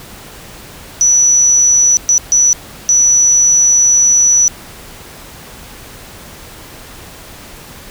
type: tone bursts at uneven times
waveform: sine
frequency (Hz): 5920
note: F#8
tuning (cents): 0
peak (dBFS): -6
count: 4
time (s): 1.01-1.97 / 2.09-2.18 / 2.32-2.53 / 2.89-4.48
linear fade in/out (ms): 0
effects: pink hiss -34 dBFS RMS until 7.9 s